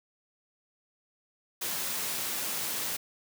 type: high-pass noise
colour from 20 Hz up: white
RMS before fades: -33 dBFS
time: 1.61-2.97 s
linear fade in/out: 10 ms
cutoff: 110 Hz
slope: 24 dB/octave
effects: none